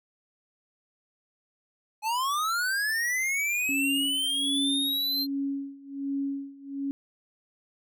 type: linear sweep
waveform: square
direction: up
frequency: 839 to 4186 Hz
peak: -26 dBFS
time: 2.02-5.27 s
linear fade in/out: 50 ms
type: tone with tremolo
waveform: sine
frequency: 277.2 Hz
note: C#4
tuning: in tune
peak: -26 dBFS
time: 3.69-6.91 s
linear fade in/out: 0 ms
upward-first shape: sine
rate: 1.3 Hz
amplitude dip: 90%
effects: none